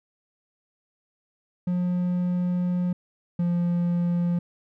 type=tone pair in turn; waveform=triangle; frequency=178.6 / 173.82 Hz; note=F3 / F3; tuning=+39 / -8 cents; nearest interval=unison; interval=47 cents; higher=first; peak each=-20 / -19 dBFS; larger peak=second; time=1.67-2.93 / 3.39-4.39 s; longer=first; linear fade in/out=5 ms; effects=none